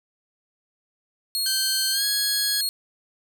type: tone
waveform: sawtooth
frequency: 4300 Hz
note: C8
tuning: 47 cents sharp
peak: -20 dBFS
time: 1.35-2.69 s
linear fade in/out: 0 ms
type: tone with pitch glide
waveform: 10% pulse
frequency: 1556 to 1658.1 Hz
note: G6 to G#6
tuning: -13 to -3 cents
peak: -17 dBFS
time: 1.46-2.61 s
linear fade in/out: 2 ms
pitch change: +110 cents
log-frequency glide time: 1.91-2.04 s
effects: none